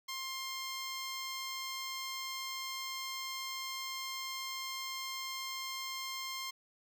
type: tone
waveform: 10% pulse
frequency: 1059 Hz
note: C6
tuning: 21 cents sharp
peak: -30 dBFS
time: 0.08-6.51 s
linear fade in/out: 10 ms
effects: none